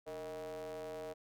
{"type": "ring-modulated tone", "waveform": "square", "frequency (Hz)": 83.6, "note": "E2", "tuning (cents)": 25, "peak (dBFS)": -40, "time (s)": [0.06, 1.14], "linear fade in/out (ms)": 20, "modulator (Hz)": 546, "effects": []}